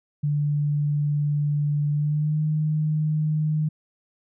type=tone with pitch glide; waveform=sine; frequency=146.83 to 153.77 Hz; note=D3 to D#3; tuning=0 to -20 cents; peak=-20 dBFS; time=0.23-3.69 s; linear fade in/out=10 ms; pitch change=+80 cents; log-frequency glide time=1.91-2.42 s; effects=none